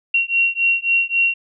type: beating tone pair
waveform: sine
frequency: 2741 / 2744.7 Hz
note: F7 / F7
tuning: -33 / -31 cents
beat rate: 3.7 Hz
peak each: -18 dBFS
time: 0.14-1.34 s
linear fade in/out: 5 ms
effects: none